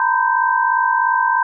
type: tone cluster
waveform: sine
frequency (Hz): 919 / 976 / 1019 / 1563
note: A#5 / B5 / C6 / G6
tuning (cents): -25 / -21 / -46 / -6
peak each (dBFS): -19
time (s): 0-1.43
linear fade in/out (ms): 2
effects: none